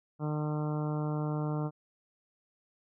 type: harmonic tone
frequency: 151.1 Hz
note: D3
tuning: 50 cents sharp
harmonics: 1 / 2 / 3 / 4 / 5 / 6 / 7 / 8 / 9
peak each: -31 / -37 / -41 / -43 / -45 / -47 / -48 / -49 / -50 dBFS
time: 0.19-1.71 s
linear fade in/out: 50 ms
effects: none